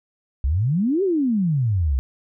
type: exponential two-way sweep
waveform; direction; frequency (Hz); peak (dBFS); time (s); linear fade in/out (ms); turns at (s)
sine; up then down; 61.1 to 406 to 61.1; -17; 0.44-1.99; 0; 1.03
effects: none